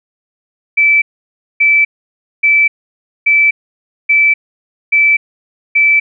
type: tone bursts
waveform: sine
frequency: 2317 Hz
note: D7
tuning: 24 cents flat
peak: -6 dBFS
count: 7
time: 0.77-6 s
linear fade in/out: 10 ms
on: 250 ms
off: 580 ms
effects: none